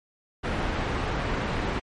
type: low-pass noise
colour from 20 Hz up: pink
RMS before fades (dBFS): -28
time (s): 0.43-1.8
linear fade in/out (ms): 20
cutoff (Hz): 2300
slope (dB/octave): 12
effects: MP3 48 kbps